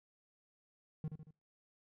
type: tone with echo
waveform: triangle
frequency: 154.7 Hz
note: D#3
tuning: 10 cents flat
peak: -34 dBFS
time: 1.04-1.08 s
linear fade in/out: 2 ms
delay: 76 ms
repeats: 3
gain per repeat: -6 dB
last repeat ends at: 1.308 s
effects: noise-tail reverb RT60 0.3 s tail -25 dB re dry